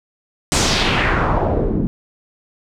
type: noise with low-pass filter sweep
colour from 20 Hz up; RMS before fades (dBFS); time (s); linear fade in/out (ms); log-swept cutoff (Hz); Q
pink; -17; 0.52-1.87; 0; 8400 to 240; 2.1
effects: none